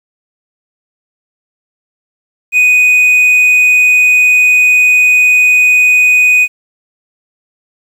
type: tone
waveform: triangle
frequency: 2489 Hz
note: D#7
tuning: in tune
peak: -3 dBFS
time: 2.52-6.48 s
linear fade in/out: 50 ms
effects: 7-bit